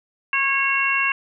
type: harmonic tone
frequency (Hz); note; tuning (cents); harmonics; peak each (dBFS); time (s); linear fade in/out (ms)
547; C#5; -23; 2 / 3 / 4 / 5; -25 / -24 / -24 / -21; 0.33-1.12; 2
effects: none